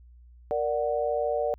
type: chord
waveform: sine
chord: Bb augmented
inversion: none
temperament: equal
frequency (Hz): 466.2 / 587.3 / 740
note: Bb4 / D5 / F#5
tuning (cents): 0 / 0 / 0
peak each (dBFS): -29 / -27 / -31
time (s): 0.51-1.54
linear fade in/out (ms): 0
effects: added 60 Hz sine -49 dBFS peak until 1.58 s